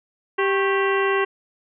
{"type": "harmonic tone with a mistuned harmonic", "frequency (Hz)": 392, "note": "G4", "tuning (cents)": 0, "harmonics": [1, 2, 3, 4, 5, 6, 7, 8], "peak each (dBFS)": [-20, -30, -25, -28, -27, -38, -30, -40], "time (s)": [0.38, 1.25], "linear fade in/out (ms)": 10, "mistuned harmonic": 3, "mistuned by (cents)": -120, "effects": []}